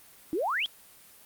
sine exponential sweep, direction up, 293.8 to 3500 Hz, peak -26 dBFS, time 0.33-0.66 s, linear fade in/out 0 ms, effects white hiss -54 dBFS RMS until 1.25 s + Opus 32 kbps

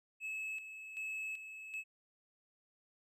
triangle tone with tremolo, 2592 Hz, E7, 30 cents flat, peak -37 dBFS, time 0.2-1.84 s, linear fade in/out 50 ms, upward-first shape square, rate 1.3 Hz, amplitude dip 60%, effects resampled to 32000 Hz

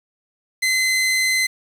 sawtooth tone, 2051 Hz, C7, 35 cents flat, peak -13 dBFS, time 0.62-1.47 s, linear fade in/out 10 ms, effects low-pass 12000 Hz 12 dB/octave + 7-bit

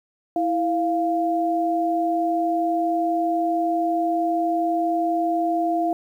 sine tone pair together, 328.5 / 696 Hz, E4 / F5, -6 / -6 cents, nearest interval octave + minor second, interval 1300 cents, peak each -23 / -21 dBFS, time 0.36-5.93 s, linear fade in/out 2 ms, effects 9-bit

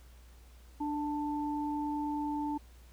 sine tone pair together, 295.3 / 885 Hz, D4 / A5, +10 / +10 cents, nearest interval octave + perfect fifth, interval 1900 cents, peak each -33 / -36 dBFS, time 0.8-2.58 s, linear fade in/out 10 ms, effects added 60 Hz sine -53 dBFS peak until 2.92 s + pink hiss -63 dBFS RMS until 2.92 s

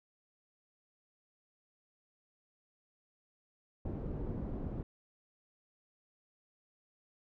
pink low-pass noise, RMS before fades -39 dBFS, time 3.85-4.83 s, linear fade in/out 5 ms, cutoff 390 Hz, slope 12 dB/octave, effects none

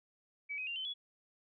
sine tone with pitch steps, 2285 / 2521 / 2781 / 3068 / 3384 Hz, D7 / D#7 / F7 / G7 / G#7, -48 / +22 / -8 / -38 / +32 cents, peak -37 dBFS, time 0.49-0.94 s, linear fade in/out 20 ms, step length 90 ms, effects none

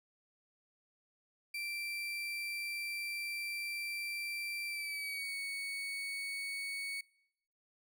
35% pulse tone with pitch glide, 2349 to 2225 Hz, D7 to C#7, 0 to +6 cents, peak -36 dBFS, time 1.54-7.01 s, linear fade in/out 5 ms, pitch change -94 cents, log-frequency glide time 4.67-5.35 s, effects noise-tail reverb RT60 0.8 s tail -25 dB re dry

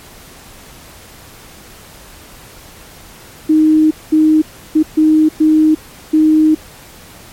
sine tone bursts at uneven times, 311.1 Hz, D#4, in tune, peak -6 dBFS, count 6, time 3.49-3.91 / 4.12-4.42 / 4.75-4.83 / 4.97-5.29 / 5.4-5.75 / 6.13-6.55 s, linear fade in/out 10 ms, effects pink hiss -38 dBFS RMS until 7.32 s + MP3 64 kbps

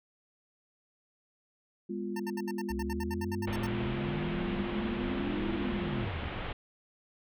sine chord, F diminished, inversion first, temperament equal with one note detuned, 204.1 / 246.9 / 349.2 Hz, Ab3 / Cb4 / F4, -30 / 0 / 0 cents, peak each -36 / -41 / -37 dBFS, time 1.89-6.05 s, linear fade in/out 10 ms
25% pulse tone bursts, 901 Hz, A5, 41 cents sharp, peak -34 dBFS, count 15, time 2.16-3.667 s, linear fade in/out 5 ms, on 37 ms, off 68 ms
sine exponential two-way sweep, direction up then down, 64 to 333.6 to 64 Hz, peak -36 dBFS, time 2.7-6.28 s, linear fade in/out 5 ms, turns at 5.54 s
pink low-pass noise, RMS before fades -38 dBFS, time 3.47-6.53 s, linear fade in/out 5 ms, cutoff 3400 Hz, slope 48 dB/octave
effects none

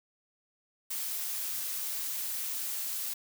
blue noise, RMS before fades -35 dBFS, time 0.9-3.14 s, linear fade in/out 10 ms, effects none

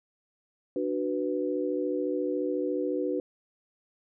sine chord, B minor, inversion first, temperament just, 296.3 / 370.4 / 493.9 Hz, D4 / F#4 / B4, +15 / +2 / 0 cents, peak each -31 dBFS, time 0.76-3.2 s, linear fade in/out 2 ms, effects none

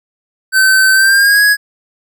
square tone with pitch glide, 1537 to 1666.5 Hz, G6 to G#6, -35 to +5 cents, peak -7 dBFS, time 0.52-1.57 s, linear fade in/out 50 ms, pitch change +140 cents, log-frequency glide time 0.93-1.43 s, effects none

